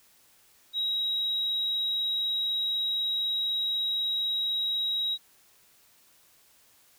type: tone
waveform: sine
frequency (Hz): 3831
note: A#7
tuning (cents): +47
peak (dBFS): -25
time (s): 0.73-5.18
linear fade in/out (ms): 50
effects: tanh soft clip ceiling -21 dBFS + white hiss -61 dBFS RMS until 6.98 s